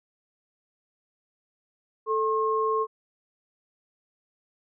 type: tone pair together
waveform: sine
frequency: 440 / 1074.7 Hz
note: A4 / C6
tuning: 0 / +46 cents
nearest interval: octave + minor third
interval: 1546 cents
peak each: -25 dBFS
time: 2.06-2.87 s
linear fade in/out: 50 ms
effects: none